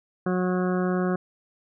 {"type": "harmonic tone", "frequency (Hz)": 182.4, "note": "F#3", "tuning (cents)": -24, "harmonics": [1, 2, 3, 4, 6, 7, 8, 9], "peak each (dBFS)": [-24, -27, -33, -35, -37, -38, -38, -42], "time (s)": [0.26, 1.16], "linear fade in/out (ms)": 5, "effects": []}